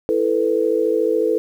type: chord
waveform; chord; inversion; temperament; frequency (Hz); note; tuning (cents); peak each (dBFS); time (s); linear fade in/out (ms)
sine; E suspended fourth; none; equal; 329.6 / 440 / 493.9; E4 / A4 / B4; 0 / 0 / 0; -22 / -18 / -20; 0.09-1.38; 0
effects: 8-bit